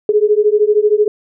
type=beating tone pair; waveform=sine; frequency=414.2 / 427.2 Hz; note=G#4 / G#4; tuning=-5 / +49 cents; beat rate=13 Hz; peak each=-12 dBFS; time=0.09-1.08 s; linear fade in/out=2 ms; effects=none